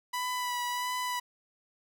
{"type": "tone with vibrato", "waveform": "sawtooth", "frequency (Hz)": 987.8, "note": "B5", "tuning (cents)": 0, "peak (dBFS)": -27, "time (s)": [0.13, 1.2], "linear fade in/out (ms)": 10, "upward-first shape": "sine", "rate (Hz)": 1.5, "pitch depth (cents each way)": 21, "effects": []}